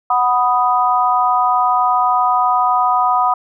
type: chord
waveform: sine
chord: B major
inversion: second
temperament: equal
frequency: 740 / 987.8 / 1244.5 Hz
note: F#5 / B5 / D#6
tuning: 0 / 0 / 0 cents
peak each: -16 dBFS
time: 0.1-3.34 s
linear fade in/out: 5 ms
effects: none